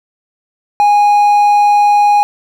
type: tone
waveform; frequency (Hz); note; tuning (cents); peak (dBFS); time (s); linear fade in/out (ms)
triangle; 825; G#5; -12; -4; 0.8-2.23; 0
effects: none